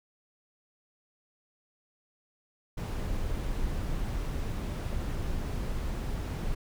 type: noise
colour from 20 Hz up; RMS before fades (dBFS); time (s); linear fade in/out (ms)
brown; -32; 2.77-6.55; 10
effects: none